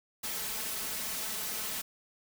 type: noise with comb filter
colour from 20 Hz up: white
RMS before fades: -36 dBFS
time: 0.23-1.82 s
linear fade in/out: 10 ms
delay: 4.6 ms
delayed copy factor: +0.55
effects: none